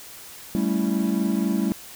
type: chord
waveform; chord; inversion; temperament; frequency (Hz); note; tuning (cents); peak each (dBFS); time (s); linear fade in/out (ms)
triangle; A dominant seventh; third; equal; 196 / 220 / 277.2 / 329.6; G3 / A3 / C#4 / E4; 0 / 0 / 0 / 0; -22 / -23 / -27 / -26; 0.55-1.72; 0
effects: white hiss -42 dBFS RMS until 1.95 s

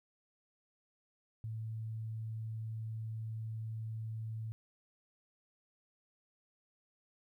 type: tone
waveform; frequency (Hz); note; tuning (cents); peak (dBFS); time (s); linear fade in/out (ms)
sine; 111; A2; +16; -38; 1.44-4.52; 0
effects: 13-bit

